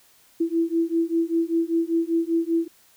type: beating tone pair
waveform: sine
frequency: 329.6 / 334.7 Hz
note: E4 / E4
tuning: 0 / +26 cents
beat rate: 5.1 Hz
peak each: -23 dBFS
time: 0.4-2.68 s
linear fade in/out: 10 ms
effects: white hiss -57 dBFS RMS until 2.96 s